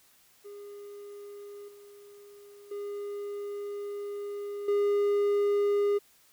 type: tone with level steps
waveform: triangle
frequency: 407.7 Hz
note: G#4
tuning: 32 cents flat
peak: -40 / -47 / -32 / -21 dBFS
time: 0.44-5.99 s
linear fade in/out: 20 ms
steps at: 1.68 / 2.71 / 4.68 s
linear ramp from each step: 5 ms
effects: white hiss -62 dBFS RMS until 6.32 s